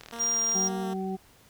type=click train; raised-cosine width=0.2 ms; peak=-25 dBFS; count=21; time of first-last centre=0.01-0.518 s; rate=39.4 Hz
type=tone with vibrato; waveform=10% pulse; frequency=230.5 Hz; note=A#3; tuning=19 cents flat; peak=-29 dBFS; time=0.12-0.94 s; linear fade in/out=10 ms; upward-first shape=square; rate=2.1 Hz; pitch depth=16 cents each way
type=tone; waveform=triangle; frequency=5700 Hz; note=F8; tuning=34 cents sharp; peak=-23 dBFS; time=0.19-0.69 s; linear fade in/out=20 ms
type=harmonic tone; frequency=190 Hz; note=F#3; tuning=46 cents sharp; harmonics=1 / 2 / 4; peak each=-31 / -34 / -37 dBFS; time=0.54-1.17 s; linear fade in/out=20 ms
effects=pink hiss -58 dBFS RMS until 1.49 s